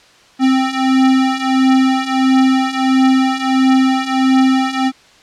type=beating tone pair; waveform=square; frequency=261.6 / 263.1 Hz; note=C4 / C4; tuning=0 / +10 cents; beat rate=1.5 Hz; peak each=-16 / -13 dBFS; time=0.39-4.92 s; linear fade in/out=50 ms; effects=white hiss -46 dBFS RMS until 5.22 s + low-pass 5000 Hz 12 dB/octave